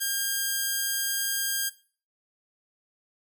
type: tone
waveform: 5% pulse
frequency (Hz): 1609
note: G6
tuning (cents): +45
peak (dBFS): -15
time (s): 0-1.7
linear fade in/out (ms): 20
effects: noise-tail reverb RT60 0.4 s tail -18 dB re dry